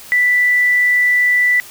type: tone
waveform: sine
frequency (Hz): 1975.5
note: B6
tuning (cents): 0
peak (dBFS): -10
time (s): 0.12-1.6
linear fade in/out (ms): 0
effects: white hiss -37 dBFS RMS until 1.7 s